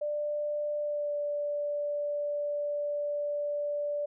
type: tone with pitch glide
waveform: sine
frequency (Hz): 592 to 584.2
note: D5 to D5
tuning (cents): +14 to -9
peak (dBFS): -29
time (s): 0.01-4.06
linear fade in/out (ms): 10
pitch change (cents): -23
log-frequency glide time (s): 0.79-1.14
effects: none